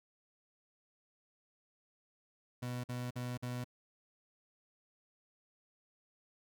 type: tone bursts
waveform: 30% pulse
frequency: 123.47 Hz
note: B2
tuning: in tune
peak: -35 dBFS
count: 4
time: 2.62-3.644 s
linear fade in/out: 10 ms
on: 220 ms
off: 48 ms
effects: none